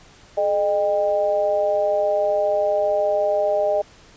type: tone with amplitude modulation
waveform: sine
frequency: 611 Hz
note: D#5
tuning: 32 cents flat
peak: -13 dBFS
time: 0.37-3.82 s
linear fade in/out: 10 ms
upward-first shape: sine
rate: 187 Hz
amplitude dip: 85%
effects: pink hiss -49 dBFS RMS until 4.16 s + resampled to 16000 Hz